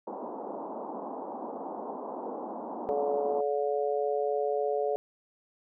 white band-pass noise, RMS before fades -38 dBFS, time 0.07-3.41 s, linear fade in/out 5 ms, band 210 to 960 Hz, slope 48 dB/octave
harmonic tone, 143.4 Hz, D3, 41 cents flat, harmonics 3 / 4 / 5, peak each -29 / -31 / -33 dBFS, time 2.89-4.96 s, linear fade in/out 0 ms
effects none

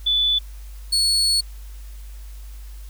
sine / 35% pulse tone pair in turn, 3477 / 4396 Hz, A7 / C#8, -21 / -15 cents, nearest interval major third, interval 406 cents, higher second, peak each -16 / -15 dBFS, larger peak second, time 0.06-0.39 / 0.92-1.41 s, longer second, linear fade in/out 10 ms, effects added 50 Hz sine -34 dBFS peak until 2.89 s + white hiss -51 dBFS RMS until 2.89 s

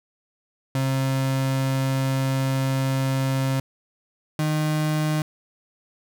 35% pulse tone pair in turn, 133.7 / 153.67 Hz, C3 / D#3, +38 / -21 cents, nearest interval major second, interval 241 cents, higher second, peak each -19 dBFS, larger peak neither, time 0.75-3.6 / 4.39-5.22 s, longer first, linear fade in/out 2 ms, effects none

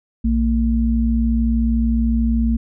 sine tone pair together, 59.56 / 228.4 Hz, A#1 / A#3, +38 / -35 cents, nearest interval octave + major seventh, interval 2327 cents, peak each -17 dBFS, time 0.24-2.57 s, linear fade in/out 10 ms, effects none

